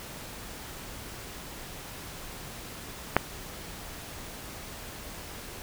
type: click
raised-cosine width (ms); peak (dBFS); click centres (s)
0.5; -3; 3.166
effects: pink hiss -42 dBFS RMS until 5.62 s